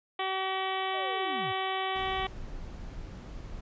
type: harmonic tone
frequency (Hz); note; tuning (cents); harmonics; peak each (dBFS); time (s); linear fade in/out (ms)
380.6; F#4; +49; 1 / 2 / 3 / 4 / 5 / 6 / 7 / 8 / 9 / 10; -37 / -33 / -36 / -47 / -39 / -40 / -47 / -40 / -42 / -49; 0.19-2.27; 5
type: linear sweep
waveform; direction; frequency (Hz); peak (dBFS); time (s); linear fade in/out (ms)
sine; down; 659.3 to 86.9; -39; 0.93-1.53; 20
type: noise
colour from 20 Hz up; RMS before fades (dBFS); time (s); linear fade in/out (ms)
brown; -41; 1.95-3.61; 10
effects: resampled to 16000 Hz